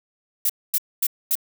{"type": "noise bursts", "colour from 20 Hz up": "violet", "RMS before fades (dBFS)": -20, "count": 4, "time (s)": [0.45, 1.354], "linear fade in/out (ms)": 5, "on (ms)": 46, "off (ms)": 240, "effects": []}